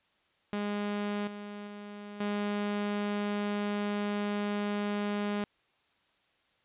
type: tone with level steps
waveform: sawtooth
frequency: 205.7 Hz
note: G#3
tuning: 16 cents flat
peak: -27 / -36 / -38 / -26 dBFS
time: 0.53-5.44 s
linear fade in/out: 0 ms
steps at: 1.27 / 1.67 / 2.2 s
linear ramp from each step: 5 ms
effects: white hiss -70 dBFS RMS until 6.64 s + resampled to 8000 Hz